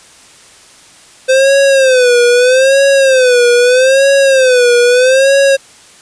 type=tone with vibrato; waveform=square; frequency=516 Hz; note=C5; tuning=24 cents flat; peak=-6 dBFS; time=1.28-5.57 s; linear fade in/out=20 ms; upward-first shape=sine; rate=0.79 Hz; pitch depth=120 cents each way; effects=white hiss -40 dBFS RMS until 6.01 s + resampled to 22050 Hz